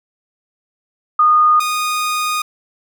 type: tone pair in turn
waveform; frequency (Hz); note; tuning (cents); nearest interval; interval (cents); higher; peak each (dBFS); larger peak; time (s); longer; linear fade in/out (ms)
sine / sawtooth; 1228 / 1233.5; D#6 / D#6; -23 / -15; unison; 8; second; -8 / -13; first; 1.19-1.6 / 1.6-2.42; second; 5
effects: none